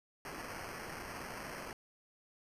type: noise with sample-and-hold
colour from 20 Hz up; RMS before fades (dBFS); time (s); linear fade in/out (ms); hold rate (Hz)
blue; -45; 0.25-1.73; 2; 3675
effects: resampled to 32000 Hz